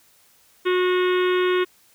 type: harmonic tone with a mistuned harmonic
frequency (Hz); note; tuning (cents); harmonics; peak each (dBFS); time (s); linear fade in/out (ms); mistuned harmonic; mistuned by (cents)
363.8; F#4; -29; 1 / 3 / 4 / 5 / 6 / 7 / 8 / 9 / 10; -18 / -28 / -30 / -32 / -34 / -35 / -36 / -37 / -38; 0.65-1.65; 20; 5; +25
effects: white hiss -57 dBFS RMS until 1.94 s